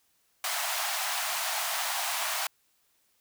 pink high-pass noise, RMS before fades -31 dBFS, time 0.44-2.47 s, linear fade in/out 2 ms, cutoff 640 Hz, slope 96 dB/octave, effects white hiss -70 dBFS RMS until 3.2 s

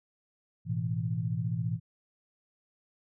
sine chord, A suspended second, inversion none, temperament equal with one note detuned, 108.74 / 123.47 / 164.81 Hz, A2 / B2 / E3, -20 / 0 / 0 cents, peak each -33 dBFS, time 0.65-1.8 s, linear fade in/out 50 ms, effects none

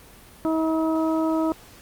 harmonic tone, 320 Hz, D#4, 49 cents sharp, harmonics 1 / 2 / 3 / 4, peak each -21 / -27 / -31 / -33 dBFS, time 0.45-1.52 s, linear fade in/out 0 ms, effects pink hiss -48 dBFS RMS until 1.81 s + Opus 32 kbps

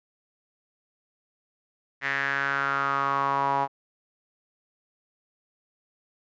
sawtooth tone with band-pass filter sweep, 138.59 Hz, C#3, in tune, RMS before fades -26 dBFS, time 2.01-3.68 s, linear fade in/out 50 ms, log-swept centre 1900 to 890 Hz, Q 5.3, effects resampled to 16000 Hz

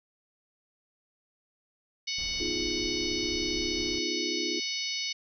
harmonic tone, 740 Hz, F#5, in tune, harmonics 3 / 4 / 5 / 6 / 7 / 8, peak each -37 / -38 / -38 / -36 / -37 / -40 dBFS, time 2.07-5.13 s, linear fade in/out 10 ms
brown noise, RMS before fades -43 dBFS, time 2.18-3.99 s, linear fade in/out 5 ms
sine chord, F half-diminished seventh, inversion second, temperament just, 251.4 / 314.3 / 349.2 / 419.1 Hz, Cb4 / Eb4 / F4 / Ab4, +31 / +18 / 0 / +16 cents, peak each -41 / -36 / -35 / -39 dBFS, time 2.4-4.6 s, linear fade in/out 5 ms
effects none

